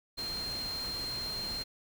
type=tone in noise; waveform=sine; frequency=4186 Hz; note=C8; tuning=in tune; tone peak=-35 dBFS; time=0.17-1.64 s; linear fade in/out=20 ms; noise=pink; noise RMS=-43 dBFS; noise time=0.17-1.64 s; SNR=+5 dB; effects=none